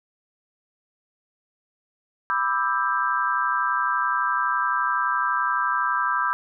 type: chord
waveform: sine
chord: E minor seventh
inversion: second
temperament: just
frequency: 988.9 / 1186.7 / 1318.5 / 1582.2 Hz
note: B5 / D6 / E6 / G6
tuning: +2 / +18 / 0 / +16 cents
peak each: -26 dBFS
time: 2.3-6.33 s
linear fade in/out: 0 ms
effects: none